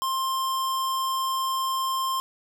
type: tone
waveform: square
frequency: 1055 Hz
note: C6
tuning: 14 cents sharp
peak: -25 dBFS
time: 0.02-2.2 s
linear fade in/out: 0 ms
effects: none